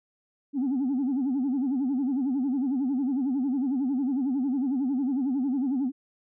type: tone with vibrato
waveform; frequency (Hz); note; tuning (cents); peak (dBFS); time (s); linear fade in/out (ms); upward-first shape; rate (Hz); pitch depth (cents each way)
sine; 266; C4; +29; -22; 0.53-5.92; 50; sine; 11; 150
effects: tanh soft clip ceiling -21 dBFS